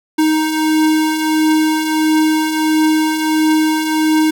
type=beating tone pair; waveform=square; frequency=311.1 / 312.6 Hz; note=D#4 / D#4; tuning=0 / +8 cents; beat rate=1.5 Hz; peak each=-21 / -13 dBFS; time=0.18-4.31 s; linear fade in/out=10 ms; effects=none